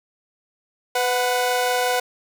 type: tone pair together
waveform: sawtooth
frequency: 499.2 / 736 Hz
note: B4 / F#5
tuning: +19 / -9 cents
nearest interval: perfect fifth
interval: 672 cents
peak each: -18 / -18 dBFS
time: 0.95-2 s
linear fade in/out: 5 ms
effects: none